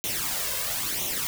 white noise with flanger, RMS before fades -29 dBFS, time 0.04-1.27 s, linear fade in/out 0 ms, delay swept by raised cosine 0.31 to 1.91 ms, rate 1 Hz, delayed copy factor +0.65, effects none

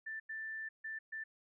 sine tone bursts at uneven times, 1770 Hz, A6, 10 cents sharp, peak -40 dBFS, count 4, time 0.06-0.2 / 0.29-0.69 / 0.84-0.99 / 1.12-1.24 s, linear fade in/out 10 ms, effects none

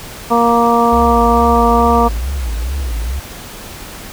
harmonic tone, 234.4 Hz, A#3, 10 cents sharp, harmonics 1 / 2 / 3 / 4 / 5, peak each -15 / -15 / -15 / -15 / -15 dBFS, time 0.3-2.09 s, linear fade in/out 20 ms
sine tone with vibrato, 61.5 Hz, B1, 7 cents flat, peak -16 dBFS, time 0.92-3.2 s, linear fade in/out 10 ms, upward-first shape sine, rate 2.3 Hz, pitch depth 220 cents each way
effects pink hiss -31 dBFS RMS until 4.12 s

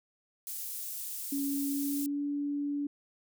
pink high-pass noise, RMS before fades -39 dBFS, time 0.47-2.06 s, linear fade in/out 0 ms, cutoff 11000 Hz, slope 12 dB/octave
sine tone with pitch glide, 280 to 287.4 Hz, C#4 to D4, +18 to -37 cents, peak -30 dBFS, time 1.32-2.87 s, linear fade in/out 5 ms, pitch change +45 cents, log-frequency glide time 1.69-2.21 s
effects none

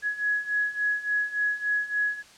sine beating tone pair, 1677 / 1680.5 Hz, G#6 / G#6, +16 / +20 cents, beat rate 3.5 Hz, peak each -29 / -26 dBFS, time 0.02-2.23 s, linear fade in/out 50 ms, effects white hiss -52 dBFS RMS until 2.37 s + low-pass 7000 Hz 12 dB/octave

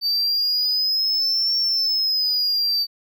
triangle exponential two-way sweep, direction up then down, 4600 to 5470 to 4600 Hz, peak -17 dBFS, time 0.01-2.87 s, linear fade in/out 50 ms, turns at 1.57 s, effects none

